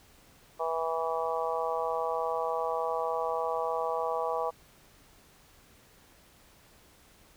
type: harmonic tone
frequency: 163.3 Hz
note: E3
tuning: 16 cents flat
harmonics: 3 / 4 / 5 / 6 / 7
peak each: -33 / -34 / -35 / -36 / -36 dBFS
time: 0.59-4.51 s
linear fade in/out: 20 ms
effects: pink hiss -59 dBFS RMS until 7.36 s